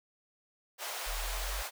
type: high-pass noise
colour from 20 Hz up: pink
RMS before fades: -39 dBFS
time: 0.78-1.71 s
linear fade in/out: 50 ms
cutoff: 580 Hz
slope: 24 dB/octave
type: exponential sweep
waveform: sine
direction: up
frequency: 37.39 to 48 Hz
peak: -35 dBFS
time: 1.06-1.63 s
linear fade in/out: 20 ms
effects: none